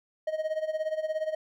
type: tone with tremolo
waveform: triangle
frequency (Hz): 626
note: D#5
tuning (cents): +10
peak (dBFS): -23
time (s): 0.27-1.35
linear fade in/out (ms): 5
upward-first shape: sine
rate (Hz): 17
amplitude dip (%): 80
effects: none